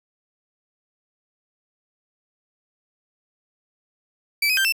30% pulse tone with pitch steps, 2315 / 2518 / 1573 / 2671 Hz, D7 / D#7 / G6 / E7, -25 / +20 / +6 / +22 cents, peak -15 dBFS, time 4.42-4.724 s, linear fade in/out 5 ms, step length 76 ms, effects none

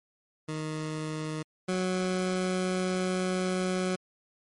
20% pulse tone pair in turn, 155.56 / 184.41 Hz, D#3 / F#3, 0 / -6 cents, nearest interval minor third, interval 294 cents, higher second, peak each -27 / -22 dBFS, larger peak second, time 0.48-1.43 / 1.68-3.96 s, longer second, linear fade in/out 10 ms, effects MP3 48 kbps

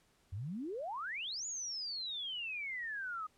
sine exponential two-way sweep, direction up then down, 85.9 to 7000 to 1233 Hz, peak -38 dBFS, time 0.32-3.27 s, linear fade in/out 10 ms, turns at 1.46 s, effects pink hiss -71 dBFS RMS until 3.37 s + low-pass 11000 Hz 12 dB/octave

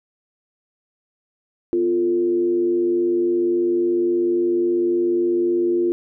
sine tone with frequency modulation, 349.2 Hz, F4, in tune, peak -16 dBFS, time 1.73-5.92 s, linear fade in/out 0 ms, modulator 96.4 Hz, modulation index 0.43, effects none

